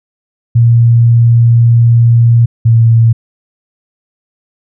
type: tone pair in turn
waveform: sine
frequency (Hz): 117.3 / 114.69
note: A#2 / A#2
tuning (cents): +11 / -28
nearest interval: unison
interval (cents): 39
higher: first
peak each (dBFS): -3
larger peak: neither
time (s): 0.55-2.46 / 2.65-3.13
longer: first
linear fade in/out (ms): 10
effects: none